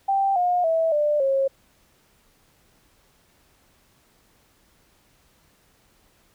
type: tone with pitch steps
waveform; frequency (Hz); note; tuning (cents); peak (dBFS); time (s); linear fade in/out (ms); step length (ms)
sine; 784 / 714.8 / 651.7 / 594.2 / 541.7; G5 / F5 / E5 / D5 / C#5; 0 / +40 / -20 / +20 / -40; -18; 0.08-1.48; 10; 280
effects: pink hiss -61 dBFS RMS until 6.34 s